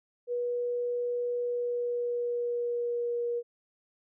sine tone with pitch glide, 485 to 476.1 Hz, B4 to A#4, -31 to +37 cents, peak -28 dBFS, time 0.27-3.43 s, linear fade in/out 50 ms, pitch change -32 cents, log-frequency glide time 1.41-3.25 s, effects none

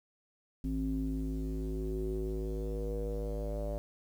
square tone with low-pass filter sweep, 53.1 Hz, G#1, 39 cents sharp, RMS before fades -35 dBFS, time 0.64-3.78 s, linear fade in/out 0 ms, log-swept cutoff 250 to 600 Hz, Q 6.8, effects 10-bit

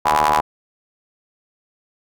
sawtooth ring-modulated tone, 75.6 Hz, D#2, 49 cents flat, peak -7 dBFS, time 0.05-0.41 s, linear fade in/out 10 ms, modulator 913 Hz, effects none

